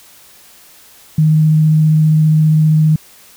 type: tone with vibrato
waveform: sine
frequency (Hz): 155.56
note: D#3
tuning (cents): 0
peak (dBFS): -7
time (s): 1.18-2.96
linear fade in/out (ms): 5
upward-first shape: sine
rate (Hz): 15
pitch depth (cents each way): 9
effects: white hiss -43 dBFS RMS until 3.36 s